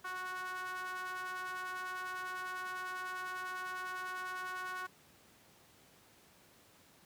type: ring-modulated tone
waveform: square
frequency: 185 Hz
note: F#3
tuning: in tune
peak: -37 dBFS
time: 0.04-4.87 s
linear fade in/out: 10 ms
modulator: 1290 Hz
effects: pink hiss -63 dBFS RMS until 7.05 s + high-pass 100 Hz 12 dB/octave